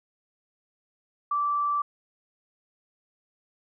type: tone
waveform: sine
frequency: 1165 Hz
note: D6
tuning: 14 cents flat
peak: -23 dBFS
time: 1.31-1.82 s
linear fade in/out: 5 ms
effects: none